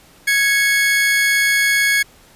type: tone pair together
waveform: 40% pulse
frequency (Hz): 1664.4 / 2200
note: G#6 / C#7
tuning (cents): +3 / -14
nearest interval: perfect fourth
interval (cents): 483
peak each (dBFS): -15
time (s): 0.27-2.03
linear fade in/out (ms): 10
effects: pink hiss -48 dBFS RMS until 2.35 s + resampled to 32000 Hz